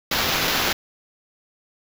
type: noise with sample-and-hold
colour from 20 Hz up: white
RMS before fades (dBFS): -22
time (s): 0.11-0.73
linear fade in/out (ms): 5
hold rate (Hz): 8820
effects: none